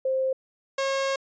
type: tone pair in turn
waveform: sine / sawtooth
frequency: 526 / 542.7 Hz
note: C5 / C#5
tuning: +9 / -37 cents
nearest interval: minor second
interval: 54 cents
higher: second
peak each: -22 / -20 dBFS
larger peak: second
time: 0.05-0.33 / 0.78-1.16 s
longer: second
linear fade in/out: 5 ms
effects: resampled to 16000 Hz